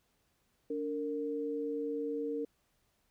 sine tone pair together, 289.4 / 460 Hz, D4 / A#4, -25 / -23 cents, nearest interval minor sixth, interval 802 cents, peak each -37 / -35 dBFS, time 0.7-2.45 s, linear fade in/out 5 ms, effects pink hiss -75 dBFS RMS until 3.1 s

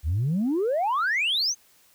sine exponential sweep, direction up, 69.3 to 6500 Hz, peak -20 dBFS, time 0.03-1.55 s, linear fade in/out 50 ms, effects tanh soft clip ceiling -19 dBFS + white hiss -59 dBFS RMS until 1.94 s

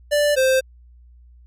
square tone pair in turn, 587.3 / 523.2 Hz, D5 / C5, 0 / 0 cents, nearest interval major second, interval 200 cents, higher first, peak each -16 / -15 dBFS, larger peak second, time 0.11-0.36 / 0.36-0.61 s, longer neither, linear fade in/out 20 ms, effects added 60 Hz sine -45 dBFS peak until 1.46 s + resampled to 32000 Hz

